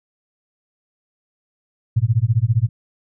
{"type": "tone with tremolo", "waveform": "sine", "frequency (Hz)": 114.3, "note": "A#2", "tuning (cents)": -34, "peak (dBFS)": -10, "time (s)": [1.96, 2.69], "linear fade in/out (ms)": 10, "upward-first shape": "sine", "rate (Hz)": 15, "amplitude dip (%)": 100, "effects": []}